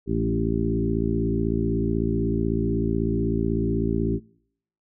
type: harmonic tone with a mistuned harmonic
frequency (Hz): 56.1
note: A1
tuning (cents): +34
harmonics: 1 / 2 / 3 / 4 / 5 / 6 / 7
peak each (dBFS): -29 / -29 / -29 / -29 / -29 / -29 / -29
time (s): 0.06-4.2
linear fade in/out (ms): 50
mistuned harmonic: 4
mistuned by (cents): -16
effects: noise-tail reverb RT60 0.7 s tail -25 dB re dry